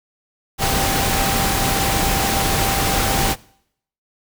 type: tone in noise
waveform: sine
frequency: 784 Hz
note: G5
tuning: in tune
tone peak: -24 dBFS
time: 0.58-3.36 s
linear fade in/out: 50 ms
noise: pink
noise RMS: -19 dBFS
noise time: 0.58-3.36 s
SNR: -8 dB
effects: noise-tail reverb RT60 0.7 s tail -23 dB re dry